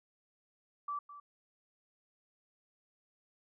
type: tone with echo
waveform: sine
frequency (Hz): 1160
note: D6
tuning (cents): -22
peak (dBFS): -35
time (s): 0.88-0.99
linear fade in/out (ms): 5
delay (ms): 210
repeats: 1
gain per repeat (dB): -13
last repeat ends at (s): 1.2
effects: none